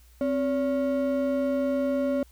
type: ring-modulated tone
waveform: triangle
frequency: 415.3 Hz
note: G#4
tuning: in tune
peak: -18 dBFS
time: 0.21-2.23 s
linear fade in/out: 2 ms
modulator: 153 Hz
effects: added 60 Hz sine -52 dBFS peak until 2.31 s + white hiss -61 dBFS RMS until 2.31 s